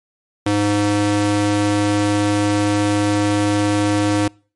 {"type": "tone with high-pass filter", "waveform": "square", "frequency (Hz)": 103.1, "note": "G#2", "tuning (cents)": -12, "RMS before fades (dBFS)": -17, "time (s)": [0.46, 4.28], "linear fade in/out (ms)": 5, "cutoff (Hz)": 210, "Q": 2.4, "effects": ["noise-tail reverb RT60 0.4 s tail -26 dB re dry", "MP3 48 kbps"]}